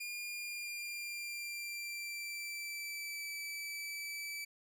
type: tone with pitch glide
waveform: sawtooth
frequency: 2416 to 2311 Hz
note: D7 to D7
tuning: +48 to -28 cents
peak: -37 dBFS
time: 0-4.45 s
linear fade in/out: 10 ms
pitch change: -76 cents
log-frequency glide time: 0.29-3.28 s
effects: none